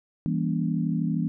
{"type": "chord", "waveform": "sine", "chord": "E diminished seventh", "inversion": "none", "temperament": "just", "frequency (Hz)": [164.81, 197.78, 237.3, 284.8], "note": ["E3", "G3", "Bb3", "Db4"], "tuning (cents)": [0, 16, 31, 47], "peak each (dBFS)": [-26, -30, -29, -32], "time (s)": [0.26, 1.28], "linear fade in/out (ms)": 0, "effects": []}